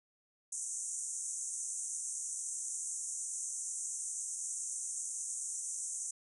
white band-pass noise, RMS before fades -40 dBFS, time 0.52-6.11 s, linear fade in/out 5 ms, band 6100 to 9400 Hz, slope 96 dB/octave, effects none

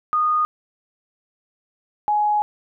sine tone pair in turn, 1231 / 838.1 Hz, D#6 / G#5, -19 / +16 cents, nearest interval perfect fifth, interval 665 cents, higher first, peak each -16 dBFS, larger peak neither, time 0.13-0.45 / 2.08-2.42 s, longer second, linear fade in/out 0 ms, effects none

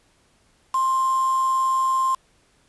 sine tone with quantisation, 1053 Hz, C6, 11 cents sharp, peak -18 dBFS, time 0.74-2.15 s, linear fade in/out 5 ms, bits 5, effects pink hiss -61 dBFS RMS until 2.68 s + resampled to 24000 Hz

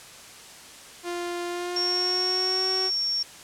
sawtooth tone with pitch glide, 349.2 to 376.4 Hz, F4 to F#4, 0 to +30 cents, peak -25 dBFS, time 1.03-2.91 s, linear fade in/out 50 ms, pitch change +130 cents, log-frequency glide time 1.47-2.67 s
sine tone, 5500 Hz, F8, 27 cents flat, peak -23 dBFS, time 1.76-3.23 s, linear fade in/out 5 ms
effects white hiss -45 dBFS RMS until 3.43 s + low-pass 9000 Hz 12 dB/octave

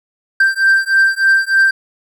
triangle beating tone pair, 1569 / 1572.3 Hz, G6 / G6, +1 / +5 cents, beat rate 3.3 Hz, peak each -11 dBFS, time 0.4-1.71 s, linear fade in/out 5 ms, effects none

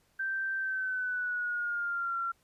sine tone with pitch glide, 1563 to 1368.6 Hz, G6 to F6, -6 to -35 cents, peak -30 dBFS, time 0.19-2.32 s, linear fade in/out 10 ms, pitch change -229 cents, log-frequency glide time 0.57-2.17 s, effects pink hiss -70 dBFS RMS until 2.43 s + resampled to 32000 Hz

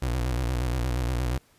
30% pulse tone with vibrato, 61.74 Hz, B1, in tune, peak -22 dBFS, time 0.02-1.38 s, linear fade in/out 5 ms, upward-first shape square, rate 8.5 Hz, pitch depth 91 cents each way, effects pink hiss -61 dBFS RMS until 1.58 s + resampled to 32000 Hz

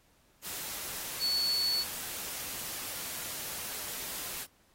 sine tone in noise, 4435 Hz, C#8, in tune, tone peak -27 dBFS, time 1.19-1.85 s, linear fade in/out 50 ms, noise white, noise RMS -39 dBFS, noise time 0.42-4.47 s, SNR +9 dB, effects pink hiss -67 dBFS RMS until 4.74 s + AAC 48 kbps

